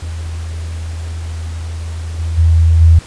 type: tone with level steps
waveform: sine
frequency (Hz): 82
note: E2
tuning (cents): -9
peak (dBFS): -20 / -15 / -6 / -3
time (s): 0.02-2.99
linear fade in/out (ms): 5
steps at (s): 2.18 / 2.37 / 2.8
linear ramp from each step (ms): 20
effects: pink hiss -36 dBFS RMS until 3.06 s + resampled to 22050 Hz